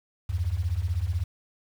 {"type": "beating tone pair", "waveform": "sine", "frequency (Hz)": [77.78, 93.78], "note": ["D#2", "F#2"], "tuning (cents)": [0, 24], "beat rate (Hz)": 16, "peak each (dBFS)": [-28, -27], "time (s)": [0.29, 1.24], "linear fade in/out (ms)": 10, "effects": ["8-bit"]}